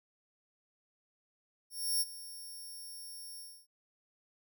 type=tone with ADSR envelope; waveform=5% pulse; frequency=5500 Hz; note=F8; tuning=27 cents flat; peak=-22 dBFS; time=1.7-3.67 s; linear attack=310 ms; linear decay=33 ms; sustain=-17 dB; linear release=280 ms; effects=none